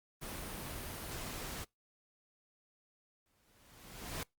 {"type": "noise", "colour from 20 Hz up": "pink", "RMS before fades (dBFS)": -43, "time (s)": [0.21, 1.65], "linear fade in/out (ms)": 20}
{"type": "noise with exponential growth", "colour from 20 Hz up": "pink", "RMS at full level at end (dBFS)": -39, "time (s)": [3.26, 4.23], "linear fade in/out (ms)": 1, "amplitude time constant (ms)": 210}
{"effects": ["noise-tail reverb RT60 0.2 s tail -26 dB re dry", "Opus 32 kbps"]}